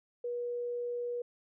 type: tone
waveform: sine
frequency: 482.7 Hz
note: B4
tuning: 40 cents flat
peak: -33 dBFS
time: 0.24-1.22 s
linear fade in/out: 5 ms
effects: none